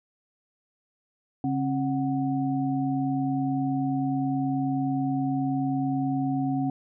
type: tone cluster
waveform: sine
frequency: 140.2 / 269.6 / 739 Hz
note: C#3 / C#4 / F#5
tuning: +20 / -48 / -2 cents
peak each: -30 / -25 / -33 dBFS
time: 1.44-6.7 s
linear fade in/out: 2 ms
effects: none